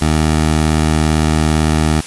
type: tone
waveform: 15% pulse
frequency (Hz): 77.78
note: D#2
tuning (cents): 0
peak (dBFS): -5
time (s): 0.01-2.01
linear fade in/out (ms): 10
effects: white hiss -30 dBFS RMS until 2.06 s + resampled to 24000 Hz